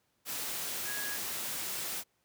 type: tone in noise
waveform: sine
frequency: 1661.2 Hz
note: G#6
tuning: in tune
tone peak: -39 dBFS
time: 0.84-1.19 s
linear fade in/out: 50 ms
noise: white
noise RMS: -37 dBFS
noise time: 0.25-2.04 s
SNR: -5 dB
effects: pink hiss -75 dBFS RMS until 2.24 s + high-pass 100 Hz 12 dB/octave